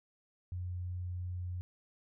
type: tone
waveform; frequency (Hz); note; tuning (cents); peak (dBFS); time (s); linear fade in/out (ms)
sine; 89.7; F2; +47; -36; 0.52-1.61; 0
effects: none